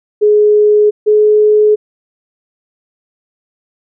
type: tone pair in turn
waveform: sine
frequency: 420 / 423.9 Hz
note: G#4 / G#4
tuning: +19 / +35 cents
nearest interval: unison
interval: 16 cents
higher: second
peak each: -5 dBFS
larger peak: neither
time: 0.21-0.91 / 1.06-1.76 s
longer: neither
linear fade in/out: 20 ms
effects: none